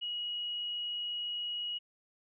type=tone; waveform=sine; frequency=2903 Hz; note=F#7; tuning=34 cents flat; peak=-34 dBFS; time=0.01-1.79 s; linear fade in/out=20 ms; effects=none